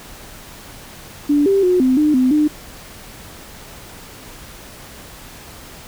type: tone with pitch steps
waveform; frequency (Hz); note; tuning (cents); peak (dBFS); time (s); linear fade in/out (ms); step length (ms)
sine; 290.9 / 392.9 / 362.5 / 257.8 / 302.1 / 255.7 / 301.5; D4 / G4 / F#4 / C4 / D4 / C4 / D4; -16 / +4 / -35 / -26 / +49 / -40 / +46; -11; 1.29-2.48; 10; 170
effects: pink hiss -38 dBFS RMS until 5.87 s